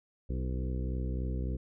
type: harmonic tone with a mistuned harmonic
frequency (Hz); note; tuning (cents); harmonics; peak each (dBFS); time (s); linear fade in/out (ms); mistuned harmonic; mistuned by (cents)
63.5; B1; +49; 1 / 2 / 3 / 4 / 5 / 6 / 7 / 8; -32 / -38 / -42 / -44 / -46 / -48 / -49 / -50; 0.29-1.57; 10; 6; -20
effects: none